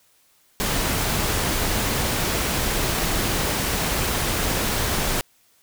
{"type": "noise", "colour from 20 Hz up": "pink", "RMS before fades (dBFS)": -23, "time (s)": [0.6, 5.21], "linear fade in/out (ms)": 0, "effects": ["white hiss -60 dBFS RMS until 5.62 s"]}